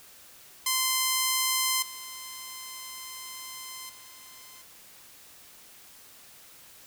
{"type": "tone with level steps", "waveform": "5% pulse", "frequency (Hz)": 1037, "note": "C6", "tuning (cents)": -16, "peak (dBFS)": [-12, -27, -37], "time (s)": [0.66, 4.62], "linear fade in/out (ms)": 5, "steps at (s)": [1.82, 3.89], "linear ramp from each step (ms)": 5, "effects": ["white hiss -52 dBFS RMS until 6.86 s"]}